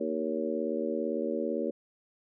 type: harmonic tone with a mistuned harmonic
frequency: 77.8 Hz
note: D#2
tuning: in tune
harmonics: 3 / 4 / 5 / 6 / 7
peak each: -35 / -35 / -35 / -35 / -35 dBFS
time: 0-1.71 s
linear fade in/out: 10 ms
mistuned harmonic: 7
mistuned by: +36 cents
effects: none